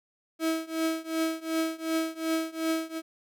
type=tone with tremolo; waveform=35% pulse; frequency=323 Hz; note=E4; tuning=35 cents flat; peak=-22 dBFS; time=0.39-3.02 s; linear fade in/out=50 ms; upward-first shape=triangle; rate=2.7 Hz; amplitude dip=95%; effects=none